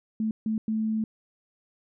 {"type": "tone bursts at uneven times", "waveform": "sine", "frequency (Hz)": 219, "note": "A3", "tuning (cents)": -8, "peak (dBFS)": -24, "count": 3, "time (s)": [[0.2, 0.31], [0.46, 0.58], [0.68, 1.04]], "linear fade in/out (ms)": 2, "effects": []}